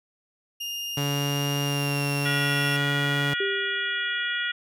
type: tone with pitch glide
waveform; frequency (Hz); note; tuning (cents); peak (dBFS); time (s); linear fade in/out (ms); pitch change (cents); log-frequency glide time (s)
35% pulse; 2824 to 2740; F7 to F7; +19 to -34; -28; 0.6-2.77; 10; -53; 1.63-2.06
type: tone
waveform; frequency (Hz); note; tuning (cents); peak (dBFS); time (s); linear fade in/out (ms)
sawtooth; 142.5; C#3; +48; -21; 0.97-3.34; 5
type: harmonic tone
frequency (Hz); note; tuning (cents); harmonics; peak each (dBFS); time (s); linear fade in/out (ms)
479.4; A#4; +48; 3 / 4 / 5 / 6 / 7; -29 / -30 / -37 / -35 / -32; 2.25-4.52; 10
type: tone with exponential decay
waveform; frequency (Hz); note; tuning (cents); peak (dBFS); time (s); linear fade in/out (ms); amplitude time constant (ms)
sine; 394.9; G4; +13; -24; 3.4-4.42; 5; 220
effects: none